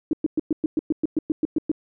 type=tone bursts; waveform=sine; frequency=311.1 Hz; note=D#4; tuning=in tune; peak=-17 dBFS; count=13; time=0.11-1.716 s; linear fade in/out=2 ms; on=22 ms; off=110 ms; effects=none